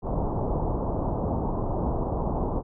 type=low-pass noise; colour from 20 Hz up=pink; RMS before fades=-27 dBFS; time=0.02-2.63 s; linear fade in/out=50 ms; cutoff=1000 Hz; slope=48 dB/octave; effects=none